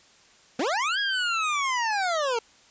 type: linear two-way sweep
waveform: 25% pulse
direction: up then down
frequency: 220 to 1662 to 443.3 Hz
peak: -20 dBFS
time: 0.59-2.39 s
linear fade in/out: 5 ms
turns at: 0.99 s
effects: white hiss -56 dBFS RMS until 2.7 s + resampled to 16000 Hz